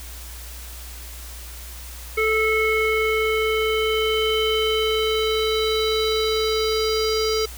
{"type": "tone with low-pass filter sweep", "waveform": "square", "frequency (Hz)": 437.6, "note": "A4", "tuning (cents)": -9, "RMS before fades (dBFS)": -21, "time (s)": [2.17, 7.46], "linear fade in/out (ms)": 10, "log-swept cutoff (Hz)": [2100, 5100], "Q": 4.9, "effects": ["added 60 Hz sine -36 dBFS peak until 7.57 s", "white hiss -40 dBFS RMS until 7.57 s"]}